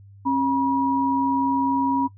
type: tone pair together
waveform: sine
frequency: 270.4 / 963.6 Hz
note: C#4 / B5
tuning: -43 / -43 cents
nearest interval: octave + minor seventh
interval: 2200 cents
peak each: -21 dBFS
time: 0.25-2.08 s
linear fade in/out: 20 ms
effects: noise-tail reverb RT60 0.1 s tail -19 dB re dry + added 99 Hz sine -44 dBFS peak until 2.17 s